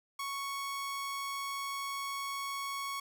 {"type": "tone", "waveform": "sawtooth", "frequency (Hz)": 1108.7, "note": "C#6", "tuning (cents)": 0, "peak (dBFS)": -32, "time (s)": [0.19, 3], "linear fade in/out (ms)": 5, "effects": []}